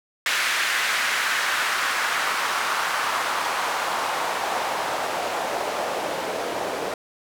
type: noise with band-pass filter sweep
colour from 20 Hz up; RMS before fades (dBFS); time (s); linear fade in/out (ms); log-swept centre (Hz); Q
white; -25; 0.26-6.94; 2; 1900 to 510; 1.6
effects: none

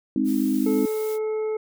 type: chord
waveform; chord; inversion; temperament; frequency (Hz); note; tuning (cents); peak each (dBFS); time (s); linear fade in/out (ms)
sine; Ab major; none; equal; 207.7 / 261.6 / 311.1; Ab3 / C4 / Eb4; 0 / 0 / 0; -26 / -22 / -24; 0.16-0.86; 2
type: noise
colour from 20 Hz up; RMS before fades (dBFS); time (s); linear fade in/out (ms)
blue; -40; 0.24-1.19; 50
type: harmonic tone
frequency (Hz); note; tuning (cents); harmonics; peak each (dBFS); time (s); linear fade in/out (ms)
433.7; A4; -25; 1 / 2 / 3 / 5; -23 / -41 / -44 / -46; 0.66-1.57; 5
effects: none

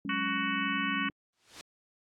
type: chord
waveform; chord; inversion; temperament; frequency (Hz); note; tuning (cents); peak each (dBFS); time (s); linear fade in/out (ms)
sine; F# suspended second; none; equal; 185 / 207.7 / 277.2; F#3 / G#3 / C#4; 0 / 0 / 0; -41 / -37 / -36; 0.05-1.1; 2
type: harmonic tone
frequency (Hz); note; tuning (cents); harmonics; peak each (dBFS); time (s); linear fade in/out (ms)
372.7; F#4; +13; 3 / 4 / 5 / 6 / 7 / 8; -35 / -36 / -37 / -38 / -38 / -39; 0.09-1.09; 5
type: noise with exponential growth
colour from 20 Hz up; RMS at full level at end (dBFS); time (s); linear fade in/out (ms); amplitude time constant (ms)
white; -39; 1.33-1.61; 0; 59
effects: low-pass 6000 Hz 12 dB/octave + AAC 64 kbps

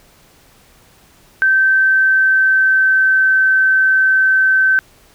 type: tone with pitch glide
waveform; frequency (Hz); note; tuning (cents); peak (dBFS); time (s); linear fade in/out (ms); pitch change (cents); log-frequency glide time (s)
sine; 1551 to 1540.3; G6 to G6; -19 to -31; -9; 1.42-4.79; 0; -12; 1.58-3.29
effects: pink hiss -49 dBFS RMS until 5.14 s

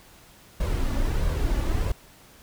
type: noise with flanger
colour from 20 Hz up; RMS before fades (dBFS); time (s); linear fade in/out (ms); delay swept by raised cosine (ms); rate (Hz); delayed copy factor
brown; -24; 0.6-1.92; 5; 1.8 to 3.5; 1.5; +0.5
effects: pink hiss -52 dBFS RMS until 2.42 s

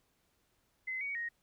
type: tone with pitch steps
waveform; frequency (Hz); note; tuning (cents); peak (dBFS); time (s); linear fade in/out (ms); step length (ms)
sine; 2048 / 2246 / 1871; C7 / C#7 / A#6; -38 / +22 / +6; -35; 0.87-1.29; 10; 140
effects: pink hiss -75 dBFS RMS until 1.42 s

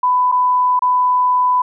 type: tone with dropouts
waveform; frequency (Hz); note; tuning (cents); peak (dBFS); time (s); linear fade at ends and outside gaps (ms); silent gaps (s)
sine; 998; B5; +18; -11; 0.03-1.62; 5; 0.317-0.322 / 0.793-0.82
effects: none

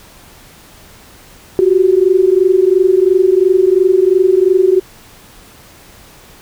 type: tone pair together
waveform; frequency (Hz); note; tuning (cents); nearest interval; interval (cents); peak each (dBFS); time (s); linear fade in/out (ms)
sine; 362.2 / 385.1; F#4 / G4; -37 / -31; minor second; 106; -10; 1.59-4.8; 0
effects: pink hiss -41 dBFS RMS until 6.41 s

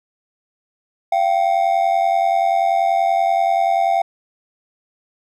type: ring-modulated tone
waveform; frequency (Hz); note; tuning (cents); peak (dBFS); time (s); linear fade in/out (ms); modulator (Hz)
triangle; 730; F#5; -24; -9; 1.12-4.02; 5; 45.2
effects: none

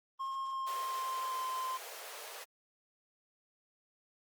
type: tone with pitch glide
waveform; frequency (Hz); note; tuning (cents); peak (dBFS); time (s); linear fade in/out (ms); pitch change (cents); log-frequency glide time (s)
triangle; 1073 to 1037; C6 to C6; +43 to -16; -33; 0.19-1.78; 20; -59; 0.43-1.42
type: high-pass noise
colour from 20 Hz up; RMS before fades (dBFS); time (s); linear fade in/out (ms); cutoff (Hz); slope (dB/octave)
pink; -47; 0.66-2.45; 20; 430; 48
effects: Opus 32 kbps

